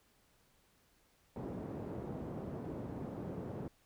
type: band-pass noise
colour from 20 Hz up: pink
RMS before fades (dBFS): -43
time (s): 1.36-3.68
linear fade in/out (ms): 2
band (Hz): 120 to 510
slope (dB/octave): 12
effects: pink hiss -71 dBFS RMS until 3.85 s